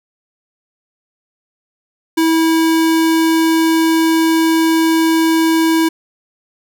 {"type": "tone", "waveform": "square", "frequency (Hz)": 324.8, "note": "E4", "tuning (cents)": -26, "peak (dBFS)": -11, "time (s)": [2.17, 5.89], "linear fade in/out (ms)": 10, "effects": []}